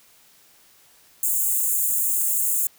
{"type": "high-pass noise", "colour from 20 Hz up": "white", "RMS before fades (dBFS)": -22, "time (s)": [1.23, 2.67], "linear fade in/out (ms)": 2, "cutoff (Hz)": 6800, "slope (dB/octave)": 96, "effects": ["white hiss -55 dBFS RMS until 2.78 s"]}